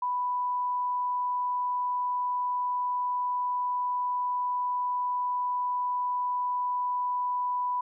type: tone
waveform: sine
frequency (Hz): 990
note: B5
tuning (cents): +4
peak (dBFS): -26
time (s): 0.02-7.81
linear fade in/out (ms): 5
effects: none